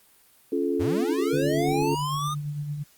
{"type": "chord", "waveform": "sine", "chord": "Db augmented", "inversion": "none", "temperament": "just", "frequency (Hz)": [277.2, 346.5, 433.1], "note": ["Db4", "F4", "A4"], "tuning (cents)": [0, -14, -27], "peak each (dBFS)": -27, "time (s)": [0.52, 1.95], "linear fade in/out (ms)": 5}
{"type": "linear sweep", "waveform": "square", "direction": "up", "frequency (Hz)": [69.3, 1244.5], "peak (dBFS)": -28, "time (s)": [0.79, 2.35], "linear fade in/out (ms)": 20}
{"type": "tone with tremolo", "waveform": "sine", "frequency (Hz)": 146.83, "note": "D3", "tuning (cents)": 0, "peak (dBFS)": -26, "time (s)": [1.32, 2.84], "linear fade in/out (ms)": 20, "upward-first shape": "triangle", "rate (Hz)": 8.8, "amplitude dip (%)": 50}
{"effects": ["white hiss -58 dBFS RMS until 2.97 s", "Opus 32 kbps"]}